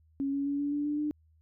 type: tone with pitch steps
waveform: sine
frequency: 276 / 279.7 / 283.4 / 287.2 / 291.1 / 295 / 298.9 Hz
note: C#4 / C#4 / C#4 / D4 / D4 / D4 / D4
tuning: -7 / +16 / +38 / -39 / -15 / +8 / +31 cents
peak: -28 dBFS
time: 0.2-1.11 s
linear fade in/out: 0 ms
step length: 130 ms
effects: added 79 Hz sine -61 dBFS peak until 1.41 s